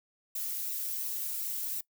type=noise with flanger; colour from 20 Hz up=violet; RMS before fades=-35 dBFS; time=0.35-1.81 s; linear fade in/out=5 ms; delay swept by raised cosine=0.6 to 3.4 ms; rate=2.8 Hz; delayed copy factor=-0.5; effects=noise-tail reverb RT60 0.1 s tail -21 dB re dry